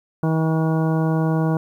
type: harmonic tone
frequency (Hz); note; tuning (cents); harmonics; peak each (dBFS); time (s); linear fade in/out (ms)
160; D#3; +49; 1 / 2 / 3 / 4 / 5 / 6 / 7 / 9; -18 / -24 / -28 / -30 / -32 / -34 / -35 / -37; 0.23-1.57; 2
effects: 9-bit